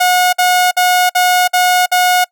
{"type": "tone bursts", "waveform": "sawtooth", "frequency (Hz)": 725, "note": "F#5", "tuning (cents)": -35, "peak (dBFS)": -5, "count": 6, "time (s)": [0, 2.245], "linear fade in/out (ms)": 10, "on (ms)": 330, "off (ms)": 53, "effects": ["noise-tail reverb RT60 0.1 s tail -24 dB re dry"]}